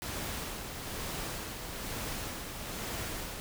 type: noise with tremolo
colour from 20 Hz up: pink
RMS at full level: -37 dBFS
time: 0.02-3.4 s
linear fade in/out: 0 ms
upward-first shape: sine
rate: 1.1 Hz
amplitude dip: 40%
effects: none